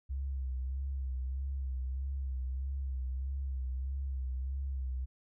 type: tone with vibrato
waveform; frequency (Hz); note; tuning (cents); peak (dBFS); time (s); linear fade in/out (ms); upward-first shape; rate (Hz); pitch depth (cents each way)
sine; 66; C2; +16; -33; 0.09-5.06; 20; sine; 1.6; 57
effects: none